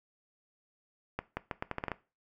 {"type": "accelerating click train", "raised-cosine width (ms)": 0.5, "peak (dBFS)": -18, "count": 9, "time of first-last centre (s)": [1.19, 1.917], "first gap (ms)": 180, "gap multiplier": 0.79, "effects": ["noise-tail reverb RT60 0.3 s tail -18 dB re dry"]}